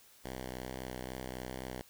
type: tone with vibrato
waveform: 5% pulse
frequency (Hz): 63.7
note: C2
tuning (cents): -46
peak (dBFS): -29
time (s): 0.24-1.82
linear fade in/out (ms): 10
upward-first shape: sine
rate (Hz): 2.4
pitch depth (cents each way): 20
effects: white hiss -61 dBFS RMS until 1.89 s